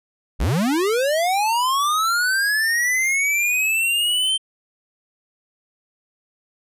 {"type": "linear sweep", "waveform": "square", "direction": "up", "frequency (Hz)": [32.79, 3136], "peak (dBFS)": -18, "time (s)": [0.39, 4.38], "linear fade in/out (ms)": 20, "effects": ["resampled to 32000 Hz"]}